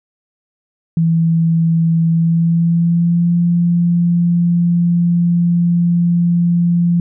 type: tone with pitch glide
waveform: sine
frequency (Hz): 164.81 to 172.5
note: E3 to F3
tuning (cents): 0 to -21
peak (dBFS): -10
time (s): 0.97-7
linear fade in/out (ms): 2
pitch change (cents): +79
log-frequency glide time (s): 2.09-3.34
effects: none